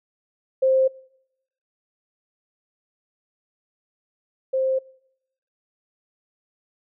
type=tone pair in turn; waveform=sine; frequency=526 / 526 Hz; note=C5 / C5; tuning=+9 / +9 cents; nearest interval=unison; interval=0 cents; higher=neither; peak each=-15 / -19 dBFS; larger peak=first; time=0.62-0.88 / 4.53-4.79 s; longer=neither; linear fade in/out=10 ms; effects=noise-tail reverb RT60 0.8 s tail -24 dB re dry